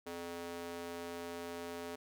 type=tone with high-pass filter; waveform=square; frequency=85.8 Hz; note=F2; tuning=30 cents flat; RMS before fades=-44 dBFS; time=0.06-1.96 s; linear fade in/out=10 ms; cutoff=370 Hz; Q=1.5; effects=none